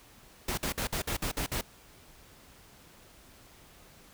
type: noise bursts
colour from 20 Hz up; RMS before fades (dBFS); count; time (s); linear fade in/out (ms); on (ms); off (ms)
pink; -32; 8; 0.48-1.612; 5; 96; 52
effects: pink hiss -56 dBFS RMS until 4.13 s